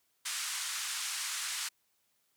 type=band-pass noise; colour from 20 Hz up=white; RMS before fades=-37 dBFS; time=0.25-1.69 s; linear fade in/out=10 ms; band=1100 to 9400 Hz; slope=24 dB/octave; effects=white hiss -75 dBFS RMS until 2.36 s + high-pass 60 Hz 12 dB/octave